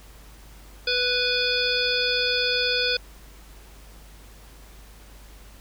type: harmonic tone with a mistuned harmonic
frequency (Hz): 494.2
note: B4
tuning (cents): +1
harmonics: 1 / 3 / 5 / 7 / 9 / 10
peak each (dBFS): -28 / -28 / -28 / -28 / -28 / -28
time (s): 0.87-2.97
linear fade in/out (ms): 5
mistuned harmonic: 9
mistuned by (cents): -16
effects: added 50 Hz sine -45 dBFS peak until 5.6 s + pink hiss -51 dBFS RMS until 5.6 s